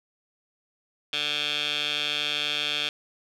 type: tone with band-pass filter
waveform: 15% pulse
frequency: 147.9 Hz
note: D3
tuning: 13 cents sharp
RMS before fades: -28 dBFS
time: 1.13-2.89 s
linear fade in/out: 2 ms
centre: 3200 Hz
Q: 5.1
effects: none